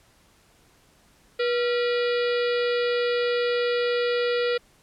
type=harmonic tone with a mistuned harmonic; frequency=484 Hz; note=B4; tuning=35 cents flat; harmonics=1 / 3 / 4 / 5 / 6 / 7 / 8 / 9 / 10; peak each=-22 / -32 / -34 / -36 / -38 / -39 / -40 / -41 / -42 dBFS; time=1.39-4.58 s; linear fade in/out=10 ms; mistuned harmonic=3; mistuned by=-87 cents; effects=pink hiss -59 dBFS RMS until 4.82 s + low-pass 12000 Hz 12 dB/octave